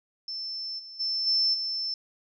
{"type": "tone with level steps", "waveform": "sine", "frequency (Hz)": 5310, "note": "E8", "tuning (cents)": 12, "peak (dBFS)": [-32, -41, -26, -21, -28], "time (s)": [0.28, 1.94], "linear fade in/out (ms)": 2, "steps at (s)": [0.78, 0.99, 1.26, 1.53], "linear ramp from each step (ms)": 20, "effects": []}